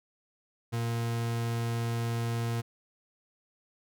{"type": "tone", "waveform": "40% pulse", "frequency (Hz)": 116.54, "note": "A#2", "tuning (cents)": 0, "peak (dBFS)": -28, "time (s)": [0.72, 2.62], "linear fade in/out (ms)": 20, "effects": []}